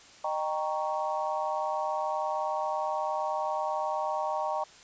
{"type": "chord", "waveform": "sine", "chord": "Eb dominant seventh", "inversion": "none", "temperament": "equal with one note detuned", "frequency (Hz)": [614.4, 784, 932.3, 1108.7], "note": ["Eb5", "G5", "Bb5", "Db6"], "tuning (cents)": [-22, 0, 0, 0], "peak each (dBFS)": [-33, -33, -33, -36], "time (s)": [0.24, 4.64], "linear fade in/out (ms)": 5, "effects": ["white hiss -53 dBFS RMS until 4.83 s", "resampled to 16000 Hz"]}